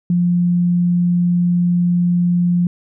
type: tone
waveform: sine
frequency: 175.5 Hz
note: F3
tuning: 9 cents sharp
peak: -12 dBFS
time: 0.1-2.67 s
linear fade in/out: 2 ms
effects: none